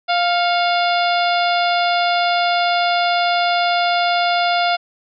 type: harmonic tone with a mistuned harmonic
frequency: 698.5 Hz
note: F5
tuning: in tune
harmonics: 1 / 2 / 3 / 4 / 5 / 6 / 7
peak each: -16 / -22 / -26 / -27 / -26 / -30 / -29 dBFS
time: 0.08-4.77 s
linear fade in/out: 20 ms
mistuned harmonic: 3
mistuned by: +69 cents
effects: none